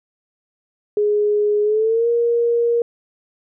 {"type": "tone with pitch glide", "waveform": "sine", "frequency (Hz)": [416.8, 470.6], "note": ["G#4", "A#4"], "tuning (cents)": [6, 16], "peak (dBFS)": -14, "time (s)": [0.97, 2.82], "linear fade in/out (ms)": 2, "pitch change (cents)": 210, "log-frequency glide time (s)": [1.63, 2.08], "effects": []}